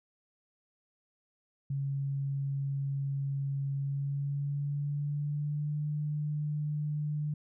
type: tone with pitch glide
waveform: sine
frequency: 138.59 to 149.4 Hz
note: C#3 to D3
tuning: 0 to +30 cents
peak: -30 dBFS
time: 1.7-7.34 s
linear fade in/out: 5 ms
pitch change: +130 cents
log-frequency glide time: 3.75-5.83 s
effects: none